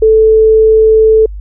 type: tone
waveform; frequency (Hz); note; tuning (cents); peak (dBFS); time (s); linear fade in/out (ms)
sine; 439; A4; -4; -3; 0.02-1.26; 5
effects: added 50 Hz sine -21 dBFS peak until 1.4 s